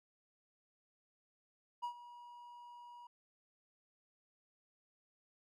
triangle tone with ADSR envelope, 962 Hz, B5, 46 cents flat, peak -34 dBFS, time 1.82-3.07 s, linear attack 21 ms, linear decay 89 ms, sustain -16 dB, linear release 4 ms, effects none

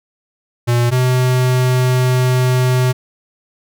square tone pair in turn, 120 / 127.14 Hz, B2 / C3, -49 / -49 cents, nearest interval minor second, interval 100 cents, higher second, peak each -12 dBFS, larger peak neither, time 0.67-0.91 / 0.91-2.93 s, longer second, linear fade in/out 20 ms, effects none

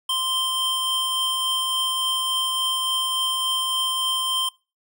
square tone pair together, 1046.5 / 3136 Hz, C6 / G7, 0 / 0 cents, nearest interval octave + perfect fifth, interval 1900 cents, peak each -29 / -23 dBFS, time 0.09-4.49 s, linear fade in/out 5 ms, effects noise-tail reverb RT60 0.3 s tail -23 dB re dry

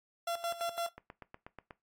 30% pulse tone with tremolo, 682 Hz, F5, 41 cents flat, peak -30 dBFS, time 0.27-0.89 s, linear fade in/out 5 ms, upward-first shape square, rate 5.9 Hz, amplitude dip 75%
click train, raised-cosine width 0.5 ms, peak -31 dBFS, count 7, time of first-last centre 0.98-1.708 s, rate 8.24 Hz
effects noise-tail reverb RT60 0.2 s tail -18 dB re dry + AAC 64 kbps

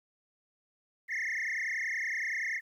sine tone with frequency modulation, 1968 Hz, B6, 7 cents flat, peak -28 dBFS, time 1.08-2.61 s, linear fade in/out 50 ms, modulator 30.6 Hz, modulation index 6.4, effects tanh soft clip ceiling -30 dBFS + 11-bit

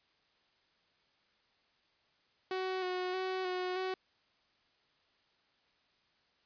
sawtooth tone with vibrato, 370 Hz, F#4, in tune, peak -30 dBFS, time 2.51-3.94 s, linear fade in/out 2 ms, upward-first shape square, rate 1.6 Hz, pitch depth 21 cents each way, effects white hiss -72 dBFS RMS until 6.45 s + resampled to 11025 Hz

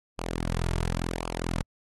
sawtooth tone with flanger, 42.39 Hz, E1, 49 cents sharp, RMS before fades -30 dBFS, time 0.18-1.63 s, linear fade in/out 10 ms, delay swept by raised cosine 0.52 to 3.92 ms, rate 0.92 Hz, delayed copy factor -0.7, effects AAC 32 kbps

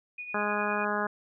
sine tone with tremolo, 2464 Hz, D#7, 17 cents flat, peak -34 dBFS, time 0.18-0.85 s, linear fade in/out 5 ms, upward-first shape triangle, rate 9.8 Hz, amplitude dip 60%
harmonic tone, 207.7 Hz, G#3, in tune, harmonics 1 / 2 / 3 / 4 / 5 / 6 / 7 / 8, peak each -35 / -35 / -35 / -35 / -35 / -35 / -35 / -35 dBFS, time 0.34-1.07 s, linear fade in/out 5 ms
effects none

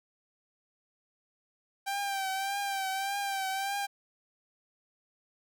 sawtooth tone with vibrato, 784 Hz, G5, in tune, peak -27 dBFS, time 1.86-3.87 s, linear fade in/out 20 ms, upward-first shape triangle, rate 1.7 Hz, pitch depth 53 cents each way, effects none

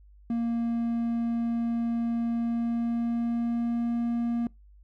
triangle tone with pitch glide, 233.1 to 235.5 Hz, A#3 to A#3, 0 to +18 cents, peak -23 dBFS, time 0.3-4.47 s, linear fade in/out 2 ms, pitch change +18 cents, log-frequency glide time 2.32-3.94 s, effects noise-tail reverb RT60 0.2 s tail -24 dB re dry + added 50 Hz sine -51 dBFS peak until 4.83 s

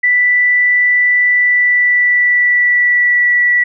sine tone with pitch glide, 1975.5 to 1951.7 Hz, B6 to B6, 0 to -21 cents, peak -8 dBFS, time 0.03-3.64 s, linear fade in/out 10 ms, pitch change -21 cents, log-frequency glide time 1.29-3.34 s, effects none

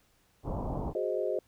pink low-pass noise, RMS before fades -34 dBFS, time 0.43-0.94 s, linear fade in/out 50 ms, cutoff 1000 Hz, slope 48 dB/octave
sine chord, Ab dominant seventh, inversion third, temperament equal, 370 / 415.3 / 523.3 / 622.3 Hz, Gb4 / Ab4 / C5 / Eb5, 0 / 0 / 0 / 0 cents, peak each -34 dBFS, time 0.95-1.39 s, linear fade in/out 2 ms
effects pink hiss -68 dBFS RMS until 1.47 s

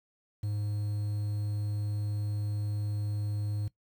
triangle tone with quantisation, 103.83 Hz, G#2, in tune, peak -28 dBFS, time 0.43-3.68 s, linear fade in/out 5 ms, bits 9, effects noise-tail reverb RT60 0.1 s tail -18 dB re dry

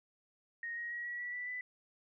sine tone with pitch steps, 1864.7 / 1885.3 / 1906.1 / 1927.1 / 1948.4 / 1969.9 / 1991.6 Hz, A#6 / A#6 / A#6 / B6 / B6 / B6 / B6, 0 / +19 / +38 / -43 / -24 / -5 / +14 cents, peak -38 dBFS, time 0.63-1.61 s, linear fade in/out 2 ms, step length 140 ms, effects none

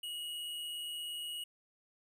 square tone with amplitude modulation, 2893 Hz, F#7, 40 cents flat, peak -38 dBFS, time 0.03-1.44 s, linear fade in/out 5 ms, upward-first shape sine, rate 157 Hz, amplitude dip 35%, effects none

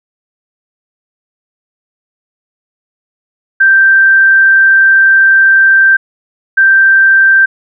sine tone pair in turn, 1568 / 1568 Hz, G6 / G6, 0 / 0 cents, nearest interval unison, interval 0 cents, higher neither, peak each -3 dBFS, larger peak neither, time 3.6-5.97 / 6.57-7.46 s, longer first, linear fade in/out 10 ms, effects none

